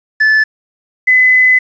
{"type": "tone pair in turn", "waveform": ["triangle", "sine"], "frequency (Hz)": [1741, 2017], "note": ["A6", "B6"], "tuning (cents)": [-19, 36], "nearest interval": "minor third", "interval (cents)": 255, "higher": "second", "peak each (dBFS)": [-5, -5], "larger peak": "neither", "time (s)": [[0.2, 0.44], [1.07, 1.59]], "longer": "second", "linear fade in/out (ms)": 10, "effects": ["resampled to 16000 Hz", "7-bit"]}